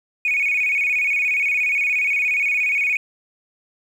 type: tone with vibrato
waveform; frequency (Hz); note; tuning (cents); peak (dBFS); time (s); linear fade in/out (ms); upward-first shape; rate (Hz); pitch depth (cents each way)
sine; 2349; D7; 0; -16; 0.25-2.97; 2; square; 17; 89
effects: tanh soft clip ceiling -12 dBFS + 8-bit